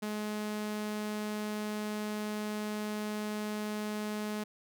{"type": "tone", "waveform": "sawtooth", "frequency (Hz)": 211.4, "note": "G#3", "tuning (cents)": 31, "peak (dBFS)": -30, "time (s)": [0.02, 4.44], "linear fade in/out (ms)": 10, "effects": []}